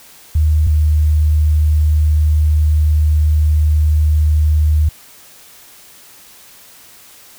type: tone pair in turn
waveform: sine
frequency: 77 / 76.42 Hz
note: D#2 / D#2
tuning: -17 / -31 cents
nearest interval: unison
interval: 14 cents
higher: first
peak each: -9 dBFS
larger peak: neither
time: 0.35-0.67 / 0.67-4.89 s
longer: second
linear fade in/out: 5 ms
effects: white hiss -42 dBFS RMS until 7.38 s